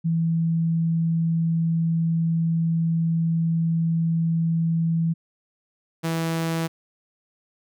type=tone pair in turn; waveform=sine / sawtooth; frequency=164.81 / 164 Hz; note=E3 / E3; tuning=0 / -9 cents; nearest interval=unison; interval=9 cents; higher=first; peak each=-19 dBFS; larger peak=neither; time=0.04-5.14 / 6.03-6.68 s; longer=first; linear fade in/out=20 ms; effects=none